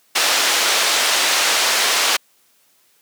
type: band-pass noise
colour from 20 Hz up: white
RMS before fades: -17 dBFS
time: 0.15-2.17 s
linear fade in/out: 10 ms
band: 490 to 5500 Hz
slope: 12 dB/octave
effects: white hiss -58 dBFS RMS until 3.01 s + high-pass 150 Hz 12 dB/octave